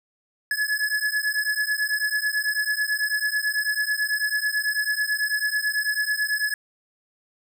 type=beating tone pair; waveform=square; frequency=1700 / 1709.1 Hz; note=G#6 / G#6; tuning=+40 / +49 cents; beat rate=9.1 Hz; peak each=-26 dBFS; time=0.51-6.54 s; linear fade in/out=2 ms; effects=none